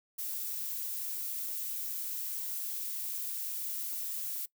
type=noise; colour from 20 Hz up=violet; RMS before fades=-37 dBFS; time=0.18-4.46 s; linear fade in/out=10 ms; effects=noise-tail reverb RT60 0.1 s tail -21 dB re dry